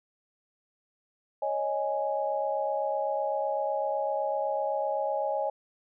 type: chord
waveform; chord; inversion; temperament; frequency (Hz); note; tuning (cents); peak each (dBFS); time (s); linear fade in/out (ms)
sine; C# suspended second; none; equal; 554.4 / 622.3 / 830.6; C#5 / D#5 / G#5; 0 / 0 / 0; -31; 1.42-5.5; 5
effects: none